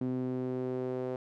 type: tone with band-pass filter sweep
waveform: sawtooth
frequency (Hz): 127.6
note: C3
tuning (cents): -43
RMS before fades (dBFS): -34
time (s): 0.01-1.16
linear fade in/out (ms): 2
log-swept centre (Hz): 270 to 460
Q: 2.5
effects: none